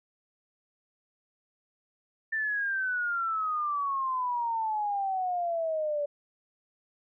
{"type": "exponential sweep", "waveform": "sine", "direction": "down", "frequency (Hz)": [1790, 575], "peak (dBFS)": -27, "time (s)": [2.32, 6.06], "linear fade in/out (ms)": 10, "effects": []}